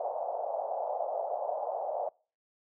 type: band-pass noise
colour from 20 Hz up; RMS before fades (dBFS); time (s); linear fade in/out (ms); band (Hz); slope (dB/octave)
white; -34; 0-2.09; 5; 560 to 770; 48
effects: noise-tail reverb RT60 0.4 s tail -26 dB re dry